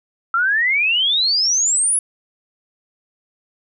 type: exponential sweep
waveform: sine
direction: up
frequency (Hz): 1327 to 10548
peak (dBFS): -14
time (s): 0.34-1.99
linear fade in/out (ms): 2
effects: none